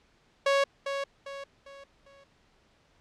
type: tone with echo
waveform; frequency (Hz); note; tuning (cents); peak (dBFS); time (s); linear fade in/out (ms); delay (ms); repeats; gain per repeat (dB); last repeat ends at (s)
sawtooth; 554.4; C#5; 0; -18; 0.46-0.64; 5; 400; 4; -8; 2.24
effects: pink hiss -65 dBFS RMS until 3 s + low-pass 5000 Hz 12 dB/octave